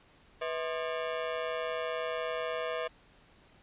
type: ring-modulated tone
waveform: sawtooth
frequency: 568 Hz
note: C#5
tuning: 42 cents sharp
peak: -25 dBFS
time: 0.41-2.88 s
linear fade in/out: 10 ms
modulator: 75.9 Hz
effects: pink hiss -61 dBFS RMS until 3.62 s + resampled to 8000 Hz